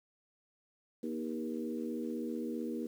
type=harmonic tone with a mistuned harmonic; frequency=79.4 Hz; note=D#2; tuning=36 cents sharp; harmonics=3 / 4 / 5 / 6; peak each=-38 / -40 / -43 / -44 dBFS; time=1.03-2.87 s; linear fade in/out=5 ms; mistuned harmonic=4; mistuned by=-21 cents; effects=10-bit